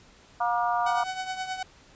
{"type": "harmonic tone", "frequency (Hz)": 237.9, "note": "A#3", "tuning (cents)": 35, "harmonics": [3, 4, 5, 6], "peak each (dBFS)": [-26, -28, -30, -35], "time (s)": [0.4, 1.04], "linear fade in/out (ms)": 10}
{"type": "tone with tremolo", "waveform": "sawtooth", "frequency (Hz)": 750, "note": "F#5", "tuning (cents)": 23, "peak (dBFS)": -24, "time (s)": [0.86, 1.63], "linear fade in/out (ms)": 5, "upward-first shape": "triangle", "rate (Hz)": 9.5, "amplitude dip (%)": 70}
{"effects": ["pink hiss -55 dBFS RMS until 1.95 s", "resampled to 16000 Hz"]}